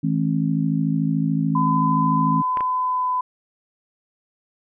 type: harmonic tone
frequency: 53.6 Hz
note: A1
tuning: 45 cents flat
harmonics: 3 / 4 / 5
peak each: -21 / -24 / -23 dBFS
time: 0.03-2.42 s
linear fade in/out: 10 ms
type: tone with pitch glide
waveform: sine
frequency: 1011 to 1005.2 Hz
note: B5 to B5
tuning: +40 to +30 cents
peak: -19 dBFS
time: 1.55-3.21 s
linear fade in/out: 5 ms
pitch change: -10 cents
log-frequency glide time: 2.8-3.09 s
type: clicks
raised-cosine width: 0.5 ms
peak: -15 dBFS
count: 2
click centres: 2.572 / 2.607 s
effects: none